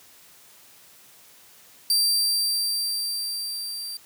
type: tone with level ramp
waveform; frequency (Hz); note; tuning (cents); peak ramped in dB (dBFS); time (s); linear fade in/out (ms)
sawtooth; 4699; D8; 0; -15 to -29; 1.9-3.97; 2
effects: white hiss -52 dBFS RMS until 4.05 s + high-pass 80 Hz 12 dB/octave